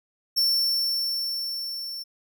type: tone with level ramp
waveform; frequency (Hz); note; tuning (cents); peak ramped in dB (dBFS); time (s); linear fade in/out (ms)
45% pulse; 5420; E8; +47; -19 to -33; 0.36-2.04; 20
effects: none

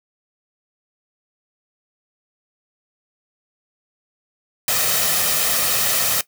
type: noise with comb filter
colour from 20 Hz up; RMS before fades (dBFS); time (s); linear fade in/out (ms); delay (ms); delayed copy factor
white; -19; 4.68-6.21; 2; 1.6; +0.5
effects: noise-tail reverb RT60 0.1 s tail -17 dB re dry + high-pass 100 Hz 12 dB/octave

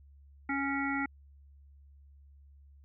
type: harmonic tone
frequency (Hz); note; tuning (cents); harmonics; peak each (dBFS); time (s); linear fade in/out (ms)
277.2; C#4; 0; 1 / 3 / 5 / 7 / 8; -33 / -38 / -37 / -37 / -39; 0.49-1.06; 5
effects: added 70 Hz sine -54 dBFS peak until 2.84 s

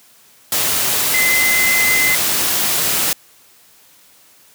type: tone in noise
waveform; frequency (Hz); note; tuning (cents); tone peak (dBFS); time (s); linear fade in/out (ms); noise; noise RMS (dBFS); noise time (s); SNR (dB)
sine; 2052; C7; -34; -14; 1.14-2.15; 2; white; -17; 0.52-3.13; 0
effects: white hiss -49 dBFS RMS until 4.54 s + high-pass 80 Hz 12 dB/octave

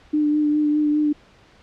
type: tone with vibrato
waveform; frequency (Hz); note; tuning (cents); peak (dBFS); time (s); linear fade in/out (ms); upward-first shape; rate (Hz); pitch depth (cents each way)
sine; 299.3; D4; +33; -16; 0.13-1.13; 10; sine; 4.9; 19
effects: pink hiss -52 dBFS RMS until 1.62 s + low-pass 4000 Hz 12 dB/octave

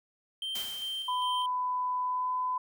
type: tone with tremolo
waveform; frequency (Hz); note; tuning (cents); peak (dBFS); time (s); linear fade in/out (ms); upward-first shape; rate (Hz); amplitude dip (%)
triangle; 3136; G7; 0; -31; 0.42-1.46; 2; square; 2.5; 35
type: noise with exponential decay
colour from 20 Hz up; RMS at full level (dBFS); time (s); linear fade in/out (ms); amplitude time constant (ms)
white; -38; 0.55-1.47; 5; 200
type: tone with pitch glide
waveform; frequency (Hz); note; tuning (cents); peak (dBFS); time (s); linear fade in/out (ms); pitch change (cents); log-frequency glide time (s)
sine; 1000 to 1007.5; B5 to B5; +21 to +34; -28; 1.08-2.58; 5; +13; 2.03-2.31
effects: none

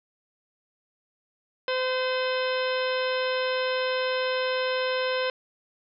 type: harmonic tone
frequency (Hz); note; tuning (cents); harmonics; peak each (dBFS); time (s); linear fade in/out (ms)
513; C5; -34; 1 / 2 / 3 / 4 / 5 / 6 / 7 / 8 / 10; -26 / -33 / -33 / -38 / -36 / -37 / -40 / -40 / -41; 1.68-5.3; 2
effects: none

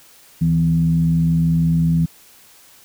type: tone with frequency modulation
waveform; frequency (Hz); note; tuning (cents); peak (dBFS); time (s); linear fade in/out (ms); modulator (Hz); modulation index
sine; 163.5; E3; -14; -13; 0.41-2.06; 10; 86.2; 0.45
effects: white hiss -48 dBFS RMS until 2.84 s

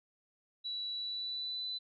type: tone with pitch glide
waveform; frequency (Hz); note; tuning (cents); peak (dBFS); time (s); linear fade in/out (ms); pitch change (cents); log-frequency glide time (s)
sine; 3932 to 3998; B7 to B7; -8 to +20; -36; 0.64-1.79; 20; +28; 0.94-1.66
effects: none

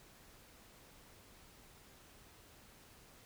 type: silence
effects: pink hiss -61 dBFS RMS until 3.25 s

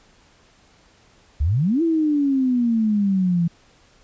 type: exponential two-way sweep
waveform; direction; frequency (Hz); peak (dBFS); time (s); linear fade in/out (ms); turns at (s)
sine; up then down; 65.41 to 337.4 to 166.4; -16; 1.4-3.48; 10; 1.82
effects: pink hiss -55 dBFS RMS until 4.03 s + resampled to 16000 Hz

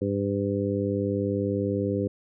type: harmonic tone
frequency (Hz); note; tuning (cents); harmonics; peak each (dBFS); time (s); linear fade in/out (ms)
100; G2; +35; 1 / 2 / 3 / 4 / 5; -30 / -30 / -30 / -30 / -30; 0.01-2.08; 10
effects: none

